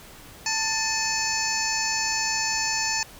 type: harmonic tone with a mistuned harmonic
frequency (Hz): 885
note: A5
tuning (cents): +10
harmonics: 1 / 2 / 3 / 5 / 6 / 7 / 8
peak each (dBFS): -31 / -31 / -31 / -31 / -31 / -31 / -31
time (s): 0.46-3.03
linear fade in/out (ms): 2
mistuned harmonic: 3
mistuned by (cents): -76
effects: pink hiss -46 dBFS RMS until 3.19 s